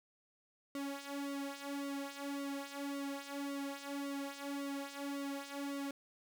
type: tone with flanger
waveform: sawtooth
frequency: 280.1 Hz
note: C#4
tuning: 18 cents sharp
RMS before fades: -42 dBFS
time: 0.75-5.91 s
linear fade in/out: 2 ms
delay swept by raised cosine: 1.2 to 3.5 ms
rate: 1.8 Hz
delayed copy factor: -0.8
effects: none